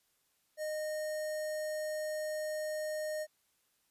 square tone with notch filter, 615 Hz, D#5, 20 cents flat, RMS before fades -37 dBFS, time 0.57-3.27 s, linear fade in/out 50 ms, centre 3200 Hz, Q 1.2, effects white hiss -75 dBFS RMS until 3.9 s + resampled to 32000 Hz

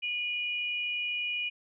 sine tone pair together, 2452 / 2916 Hz, D#7 / F#7, -26 / -26 cents, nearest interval minor third, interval 300 cents, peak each -31 / -35 dBFS, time 0.02-1.5 s, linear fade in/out 20 ms, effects none

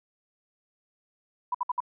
sine tone bursts, 987.8 Hz, B5, in tune, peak -24 dBFS, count 4, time 1.52-1.804 s, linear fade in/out 5 ms, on 26 ms, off 60 ms, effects none

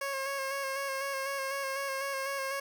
15% pulse tone with vibrato, 545 Hz, C#5, 29 cents flat, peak -26 dBFS, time 0.01-2.6 s, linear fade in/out 5 ms, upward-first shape square, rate 4 Hz, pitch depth 25 cents each way, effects none

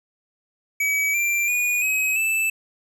square tone with pitch steps, 2279 / 2363 / 2451 / 2542 / 2636 Hz, C#7 / D7 / D#7 / D#7 / E7, +47 / +10 / -27 / +36 / -1 cents, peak -20 dBFS, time 0.8-2.5 s, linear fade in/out 5 ms, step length 340 ms, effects none

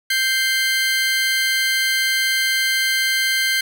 25% pulse tone pair together, 1568 / 2093 Hz, G6 / C7, 0 / 0 cents, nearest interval perfect fourth, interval 500 cents, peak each -16 dBFS, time 0.1-3.61 s, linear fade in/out 5 ms, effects none

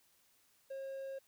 triangle tone, 540 Hz, C#5, 45 cents flat, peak -39 dBFS, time 0.7-1.19 s, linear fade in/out 10 ms, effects white hiss -71 dBFS RMS until 1.27 s

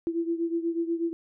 sine beating tone pair, 333.1 / 341.3 Hz, E4 / F4, +18 / -40 cents, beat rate 8.2 Hz, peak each -27 / -31 dBFS, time 0.07-1.13 s, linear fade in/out 0 ms, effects none

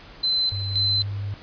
sine tone with tremolo, 4061 Hz, B7, 48 cents sharp, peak -19 dBFS, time 0.23-1.03 s, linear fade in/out 10 ms, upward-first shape square, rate 1.9 Hz, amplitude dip 70%
sine tone with pitch glide, 98 to 100.81 Hz, G2 to G2, 0 to +49 cents, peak -26 dBFS, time 0.52-1.34 s, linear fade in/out 0 ms, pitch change +49 cents, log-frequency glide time 0.75-1.04 s
effects pink hiss -45 dBFS RMS until 1.42 s + resampled to 11025 Hz

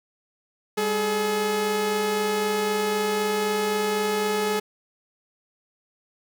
sawtooth tone pair together, 200.8 / 425.5 Hz, G3 / G#4, +42 / +42 cents, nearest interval octave + minor second, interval 1300 cents, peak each -26 / -19 dBFS, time 0.77-4.6 s, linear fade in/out 10 ms, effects none

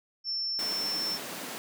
sine tone, 5380 Hz, E8, 34 cents sharp, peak -29 dBFS, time 0.24-1.19 s, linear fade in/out 50 ms
pink high-pass noise, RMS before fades -39 dBFS, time 0.59-1.58 s, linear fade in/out 0 ms, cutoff 190 Hz, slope 24 dB/octave
effects none

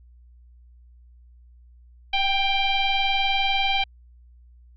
sine tone with frequency modulation, 1572 Hz, G6, 4 cents sharp, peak -19 dBFS, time 2.13-3.84 s, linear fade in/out 5 ms, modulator 791 Hz, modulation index 2.5, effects added 60 Hz sine -48 dBFS peak until 4.76 s

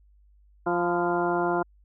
harmonic tone with a mistuned harmonic, 174.61 Hz, F3, in tune, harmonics 1 / 2 / 3 / 4 / 5 / 6 / 7 / 8, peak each -34 / -26 / -35 / -28 / -33 / -32 / -40 / -33 dBFS, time 0.66-1.63 s, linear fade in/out 10 ms, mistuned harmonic 6, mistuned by -39 cents, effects added 50 Hz sine -55 dBFS peak until 1.84 s

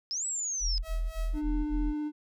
sine linear two-way sweep, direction up then down, 4977 to 7902 to 5010 Hz, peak -30 dBFS, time 0.11-0.78 s, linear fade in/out 0 ms, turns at 0.26 s
sine tone bursts, 41.2 Hz, E1, in tune, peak -27 dBFS, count 5, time 0.6-1.938 s, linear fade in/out 50 ms, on 250 ms, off 22 ms
sawtooth tone with tremolo, 644 Hz, E5, 41 cents flat, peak -37 dBFS, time 0.82-1.42 s, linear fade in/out 50 ms, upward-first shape sine, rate 3.4 Hz, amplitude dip 80%
triangle tone with vibrato, 299.9 Hz, D4, 36 cents sharp, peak -28 dBFS, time 1.33-2.12 s, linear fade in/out 50 ms, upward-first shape triangle, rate 15 Hz, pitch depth 9 cents each way
effects none

